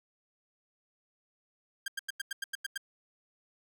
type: tone bursts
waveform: sawtooth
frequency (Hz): 1600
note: G6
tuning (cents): +35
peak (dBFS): -29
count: 9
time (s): 1.86-2.777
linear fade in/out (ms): 5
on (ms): 21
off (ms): 91
effects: none